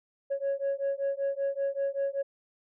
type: beating tone pair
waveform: sine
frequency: 551 / 556.2 Hz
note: C#5 / C#5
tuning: -11 / +6 cents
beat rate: 5.2 Hz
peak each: -29 dBFS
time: 0.3-2.23 s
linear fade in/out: 20 ms
effects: tanh soft clip ceiling -24 dBFS